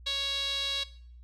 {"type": "tone with band-pass filter", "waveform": "sawtooth", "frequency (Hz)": 554.4, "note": "C#5", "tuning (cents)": 0, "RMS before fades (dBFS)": -31, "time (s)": [0.06, 0.84], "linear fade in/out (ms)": 10, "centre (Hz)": 3800, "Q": 6.5, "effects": ["noise-tail reverb RT60 0.6 s tail -18 dB re dry", "added 60 Hz sine -47 dBFS peak until 1.23 s"]}